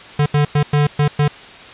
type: tone bursts at uneven times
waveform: square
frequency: 146.83 Hz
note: D3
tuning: in tune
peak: -12 dBFS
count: 6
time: 0.19-0.26 / 0.34-0.45 / 0.55-0.63 / 0.73-0.87 / 0.99-1.08 / 1.19-1.28 s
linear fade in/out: 5 ms
effects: white hiss -37 dBFS RMS until 1.73 s + resampled to 8000 Hz